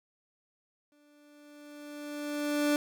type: tone with exponential growth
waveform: 30% pulse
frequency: 293.7 Hz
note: D4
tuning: in tune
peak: -21 dBFS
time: 0.92-2.76 s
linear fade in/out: 1 ms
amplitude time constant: 400 ms
effects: none